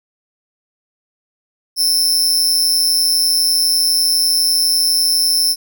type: tone with amplitude modulation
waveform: sawtooth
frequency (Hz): 5300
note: E8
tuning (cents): +9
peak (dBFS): -6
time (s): 1.76-5.56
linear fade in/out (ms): 50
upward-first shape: sine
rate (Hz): 172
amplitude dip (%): 80
effects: none